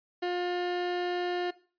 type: tone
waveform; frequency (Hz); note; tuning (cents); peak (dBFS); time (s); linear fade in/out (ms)
30% pulse; 355.4; F4; +30; -26; 0.22-1.51; 10
effects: noise-tail reverb RT60 0.4 s tail -19 dB re dry + resampled to 11025 Hz